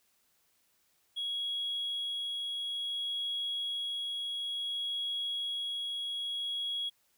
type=tone with tremolo; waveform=triangle; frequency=3322 Hz; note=G#7; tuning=in tune; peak=-29 dBFS; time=1.16-6.9 s; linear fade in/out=20 ms; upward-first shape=sine; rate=0.57 Hz; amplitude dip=25%; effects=tanh soft clip ceiling -29 dBFS + white hiss -72 dBFS RMS until 7.17 s